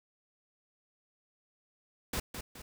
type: noise with echo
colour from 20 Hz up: pink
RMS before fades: -34 dBFS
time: 2.13-2.2 s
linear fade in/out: 5 ms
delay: 210 ms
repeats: 2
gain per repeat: -7 dB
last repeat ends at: 2.62 s
effects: none